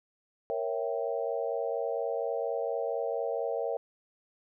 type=chord; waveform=sine; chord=A# diminished seventh; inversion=none; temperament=equal with one note detuned; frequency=466.2 / 550.5 / 659.3 / 784 Hz; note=A#4 / C#5 / E5 / G5; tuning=0 / -12 / 0 / 0 cents; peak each=-33 / -34 / -35 / -39 dBFS; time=0.5-3.77 s; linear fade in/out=0 ms; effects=none